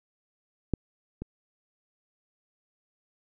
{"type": "clicks", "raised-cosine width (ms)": 3, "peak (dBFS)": [-12, -22], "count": 2, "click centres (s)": [0.737, 1.22], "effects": []}